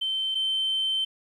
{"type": "tone pair in turn", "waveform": "sine", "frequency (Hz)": [3096, 3096], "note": ["G7", "G7"], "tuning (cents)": [-22, -22], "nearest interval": "unison", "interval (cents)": 0, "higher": "neither", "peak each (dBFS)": [-24, -22], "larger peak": "second", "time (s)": [[0.01, 0.35], [0.35, 1.05]], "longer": "second", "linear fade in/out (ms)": 10, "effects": ["tanh soft clip ceiling -20 dBFS", "10-bit"]}